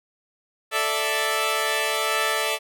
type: chord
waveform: 10% pulse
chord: A suspended fourth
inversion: none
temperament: equal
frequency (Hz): 440 / 587.3 / 659.3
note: A4 / D5 / E5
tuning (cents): 0 / 0 / 0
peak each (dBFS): -18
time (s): 0.71-2.59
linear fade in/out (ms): 50
effects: none